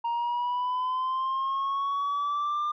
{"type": "linear sweep", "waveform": "sine", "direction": "up", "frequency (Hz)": [932.3, 1200], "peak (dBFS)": -23, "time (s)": [0.04, 2.72], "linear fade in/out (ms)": 10, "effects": ["tanh soft clip ceiling -25 dBFS"]}